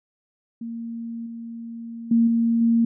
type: tone with level steps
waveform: sine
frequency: 231 Hz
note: A#3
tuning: 16 cents flat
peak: -29 / -32 / -14 / -17 / -15 dBFS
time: 0.61-2.85 s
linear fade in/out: 5 ms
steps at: 1.26 / 2.11 / 2.27 / 2.61 s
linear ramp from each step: 5 ms
effects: none